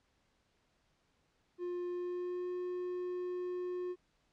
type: tone with pitch glide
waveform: triangle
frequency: 354.4 to 360 Hz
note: F4 to F#4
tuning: +25 to -47 cents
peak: -34 dBFS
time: 1.58-3.96 s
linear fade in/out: 50 ms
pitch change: +28 cents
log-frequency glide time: 1.89-2.56 s
effects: pink hiss -75 dBFS RMS until 4.32 s + low-pass 6000 Hz 12 dB/octave